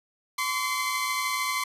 sawtooth tone cluster, 1031 / 1141 / 2075 Hz, C6 / C#6 / C7, -26 / +50 / -15 cents, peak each -27 dBFS, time 0.38-1.64 s, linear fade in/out 5 ms, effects resampled to 32000 Hz

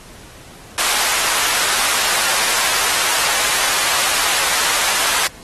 pink high-pass noise, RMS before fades -18 dBFS, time 0.78-5.27 s, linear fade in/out 0 ms, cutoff 930 Hz, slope 12 dB/octave, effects pink hiss -41 dBFS RMS until 5.43 s + AAC 32 kbps

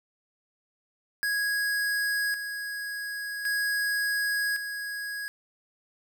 square tone with tremolo, 1657 Hz, G#6, 4 cents flat, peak -26 dBFS, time 1.23-5.28 s, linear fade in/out 0 ms, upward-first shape square, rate 0.45 Hz, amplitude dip 55%, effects none

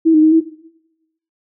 sine tone with pitch steps, 324.3 / 309.6 / 314.9 / 324.5 Hz, E4 / D#4 / D#4 / E4, -28 / -9 / +21 / -27 cents, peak -7 dBFS, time 0.05-0.41 s, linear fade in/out 20 ms, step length 90 ms, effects noise-tail reverb RT60 0.9 s tail -17 dB re dry

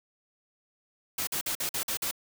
white noise bursts, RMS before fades -31 dBFS, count 7, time 1.18-2.112 s, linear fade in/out 5 ms, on 92 ms, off 48 ms, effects none

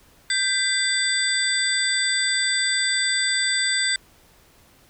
sine tone cluster, 1573 / 2003 / 3554 / 4729 / 7980 Hz, G6 / B6 / A7 / D8 / B8, +6 / +24 / +17 / +11 / +17 cents, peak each -26 dBFS, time 0.3-3.96 s, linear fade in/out 2 ms, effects pink hiss -55 dBFS RMS until 4.89 s

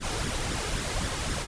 pink noise with flanger, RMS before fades -30 dBFS, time 0-1.47 s, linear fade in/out 50 ms, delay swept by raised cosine 0.55 to 2.45 ms, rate 3.8 Hz, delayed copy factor +0.55, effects resampled to 22050 Hz

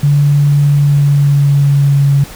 sine tone with pitch glide, 144.3 to 140.35 Hz, D3 to C#3, -30 to +22 cents, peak -6 dBFS, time 0.03-2.24 s, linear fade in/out 5 ms, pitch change -48 cents, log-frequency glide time 0.61-2.03 s, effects pink hiss -32 dBFS RMS until 2.35 s

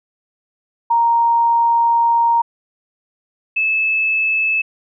sine tone pair in turn, 932.3 / 2610 Hz, A#5 / E7, 0 / -18 cents, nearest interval octave + tritone, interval 1782 cents, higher second, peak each -11 / -14 dBFS, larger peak first, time 0.9-2.42 / 3.56-4.62 s, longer first, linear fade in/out 10 ms, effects none

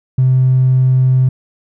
triangle tone with tanh clipping, 129.4 Hz, C3, 19 cents flat, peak -7 dBFS, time 0.18-1.29 s, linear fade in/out 5 ms, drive 1 dB, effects none

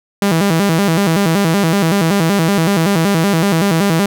sawtooth tone with vibrato, 180.8 Hz, F#3, 40 cents flat, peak -7 dBFS, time 0.22-4.06 s, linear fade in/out 2 ms, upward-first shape square, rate 5.3 Hz, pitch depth 180 cents each way, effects none

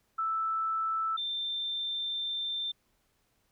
sine tone pair in turn, 1318.5 / 3574 Hz, E6 / A7, 0 / +26 cents, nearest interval octave + perfect fourth, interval 1726 cents, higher second, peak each -28 / -31 dBFS, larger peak first, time 0.18-1.17 / 1.17-2.72 s, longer second, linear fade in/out 10 ms, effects pink hiss -73 dBFS RMS until 3.51 s

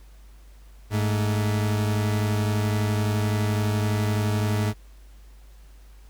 40% pulse tone pair together, 104.6 / 221 Hz, G#2 / A3, +13 / +8 cents, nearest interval octave + minor second, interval 1295 cents, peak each -21 / -30 dBFS, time 0.9-4.74 s, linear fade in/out 50 ms, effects added 50 Hz sine -45 dBFS peak until 6.09 s + pink hiss -59 dBFS RMS until 6.09 s

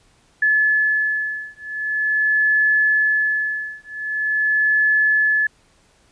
sine beating tone pair, 1721 / 1721.44 Hz, A6 / A6, -39 / -38 cents, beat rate 0.44 Hz, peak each -19 dBFS, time 0.42-5.47 s, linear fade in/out 5 ms, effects pink hiss -57 dBFS RMS until 6.11 s + resampled to 22050 Hz

